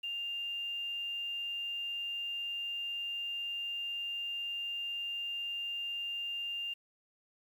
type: tone with quantisation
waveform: sine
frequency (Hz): 2798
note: F7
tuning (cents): +3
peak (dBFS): -35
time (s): 0.03-6.74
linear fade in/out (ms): 10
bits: 10
effects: none